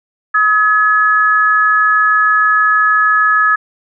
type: tone pair together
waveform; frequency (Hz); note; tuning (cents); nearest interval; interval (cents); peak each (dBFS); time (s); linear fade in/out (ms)
sine; 1273.6 / 1700; D#6 / G#6; +40 / +40; perfect fourth; 500; -11; 0.34-3.56; 10
effects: none